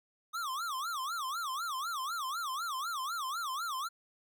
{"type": "tone with vibrato", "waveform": "square", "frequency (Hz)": 1200, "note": "D6", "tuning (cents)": 37, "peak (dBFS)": -35, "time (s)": [0.33, 3.89], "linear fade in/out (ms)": 20, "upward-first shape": "sine", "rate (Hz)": 4, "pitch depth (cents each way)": 270, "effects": []}